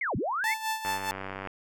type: linear two-way sweep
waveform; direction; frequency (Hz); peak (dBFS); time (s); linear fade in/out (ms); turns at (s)
sine; down then up; 2265 to 77.78 to 2265; -27; 0.01-0.54; 5; 0.16
type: tone with tremolo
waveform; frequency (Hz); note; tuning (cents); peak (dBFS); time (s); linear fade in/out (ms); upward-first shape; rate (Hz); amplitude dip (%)
sawtooth; 880; A5; 0; -23; 0.44-1.11; 0; sine; 4.8; 70
type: click train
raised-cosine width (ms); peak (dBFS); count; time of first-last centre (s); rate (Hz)
0.5; -21; 61; 0.85-1.473; 96.3
effects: none

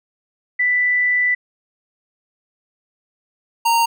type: tone pair in turn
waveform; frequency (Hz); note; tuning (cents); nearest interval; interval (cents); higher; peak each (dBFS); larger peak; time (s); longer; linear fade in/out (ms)
sine / square; 1982 / 926; B6 / A#5; +6 / -12; octave + minor second; 1318; first; -14; neither; 0.59-1.35 / 3.65-3.86; first; 10
effects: none

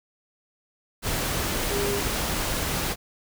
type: tone in noise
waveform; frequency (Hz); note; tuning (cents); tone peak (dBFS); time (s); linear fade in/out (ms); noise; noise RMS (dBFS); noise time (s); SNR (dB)
sine; 404.2; G#4; -47; -26; 1.69-2.01; 50; pink; -27; 1.02-2.96; -2
effects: none

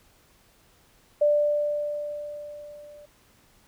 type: tone with level ramp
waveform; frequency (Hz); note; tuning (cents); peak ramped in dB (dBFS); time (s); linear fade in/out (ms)
sine; 590; D5; +8; -16 to -45; 1.21-3.06; 10
effects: pink hiss -60 dBFS RMS until 3.67 s

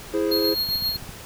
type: chord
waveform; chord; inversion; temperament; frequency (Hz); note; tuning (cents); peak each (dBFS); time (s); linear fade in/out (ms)
triangle; E augmented; none; equal; 329.6 / 415.3 / 523.3; E4 / G#4 / B#4; 0 / 0 / 0; -22 / -22 / -25; 0.13-0.55; 20
type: tone with tremolo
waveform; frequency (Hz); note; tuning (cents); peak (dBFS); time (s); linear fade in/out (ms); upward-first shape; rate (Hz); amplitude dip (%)
square; 4269; C8; +34; -21; 0.31-0.97; 10; sine; 7.6; 50
type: click train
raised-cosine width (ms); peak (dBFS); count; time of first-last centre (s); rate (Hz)
5; -25; 7; 0.69-1.093; 14.9
effects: pink hiss -40 dBFS RMS until 1.25 s

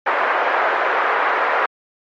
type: band-pass noise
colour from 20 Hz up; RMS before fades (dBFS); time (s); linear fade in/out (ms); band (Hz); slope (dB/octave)
white; -18; 0.06-1.66; 5; 450 to 1700; 24
effects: MP3 48 kbps

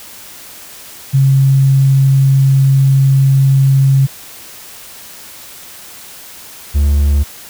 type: tone pair in turn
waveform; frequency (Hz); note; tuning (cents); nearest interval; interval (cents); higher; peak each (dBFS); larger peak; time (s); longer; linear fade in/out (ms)
sine / triangle; 135.5 / 71.86; C#3 / D2; -39 / -37; major seventh; 1098; first; -6; neither; 1.13-4.07 / 6.74-7.24; first; 20
effects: white hiss -34 dBFS RMS until 7.49 s

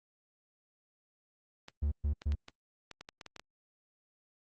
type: clicks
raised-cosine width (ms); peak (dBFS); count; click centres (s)
0.2; -28; 11; 1.684 / 2.219 / 2.321 / 2.484 / 2.913 / 3.01 / 3.089 / 3.212 / 3.263 / 3.363 / 3.396
type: tone bursts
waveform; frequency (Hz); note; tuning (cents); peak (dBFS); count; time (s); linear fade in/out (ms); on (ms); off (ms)
triangle; 73; D2; -10; -26; 3; 1.82-2.354; 10; 98; 120
effects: Opus 24 kbps

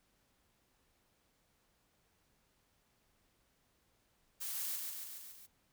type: noise with echo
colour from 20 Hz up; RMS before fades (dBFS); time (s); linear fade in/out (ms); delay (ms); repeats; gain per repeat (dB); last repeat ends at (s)
blue; -41; 4.4-4.77; 20; 140; 5; -3; 5.47
effects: pink hiss -75 dBFS RMS until 5.72 s

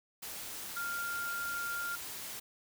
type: tone in noise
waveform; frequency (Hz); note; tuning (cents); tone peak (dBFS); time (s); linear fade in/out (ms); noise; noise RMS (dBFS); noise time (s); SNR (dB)
sine; 1396.9; F6; 0; -35; 0.76-1.96; 10; white; -43; 0.22-2.4; +5
effects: none

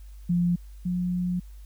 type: tone pair in turn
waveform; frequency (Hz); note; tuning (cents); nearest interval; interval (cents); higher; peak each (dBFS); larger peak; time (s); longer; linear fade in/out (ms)
sine; 174.61 / 179; F3 / F3; 0 / +43; unison; 43; second; -20 / -24; first; 0.29-0.56 / 0.85-1.4; second; 10
effects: added 50 Hz sine -41 dBFS peak until 1.65 s + white hiss -62 dBFS RMS until 1.65 s

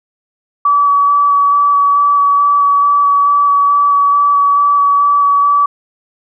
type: tone with vibrato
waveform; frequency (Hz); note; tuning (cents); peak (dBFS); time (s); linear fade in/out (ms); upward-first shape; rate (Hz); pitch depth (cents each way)
sine; 1144; D6; -46; -7; 0.65-5.66; 5; square; 2.3; 9
effects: none

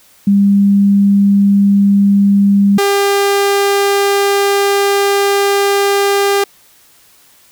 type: tone pair in turn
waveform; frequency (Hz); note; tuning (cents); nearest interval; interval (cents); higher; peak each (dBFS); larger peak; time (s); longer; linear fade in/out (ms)
sine / sawtooth; 200 / 400; G3 / G4; +35 / +35; octave; 1200; second; -6; neither; 0.27-2.78 / 2.78-6.44; second; 5
effects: white hiss -47 dBFS RMS until 7.51 s

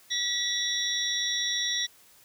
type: tone cluster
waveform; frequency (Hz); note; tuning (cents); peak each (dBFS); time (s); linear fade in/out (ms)
sine; 1942 / 3476 / 3692 / 3889 / 5640; B6 / A7 / A#7 / B7 / F8; -30 / -22 / -17 / -27 / +16; -33 / -32 / -39 / -30 / -33; 0.1-1.87; 20
effects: white hiss -57 dBFS RMS until 2.24 s

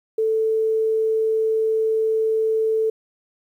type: tone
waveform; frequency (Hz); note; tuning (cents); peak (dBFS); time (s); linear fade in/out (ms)
sine; 441.4; A4; +5; -17; 0.18-2.9; 5
effects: 9-bit

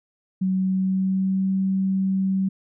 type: tone with pitch glide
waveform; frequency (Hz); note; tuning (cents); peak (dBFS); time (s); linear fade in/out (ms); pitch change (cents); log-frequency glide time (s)
sine; 188 to 191.4; F#3 to G3; +28 to -41; -19; 0.41-2.49; 10; +31; 0.54-1.53
effects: none

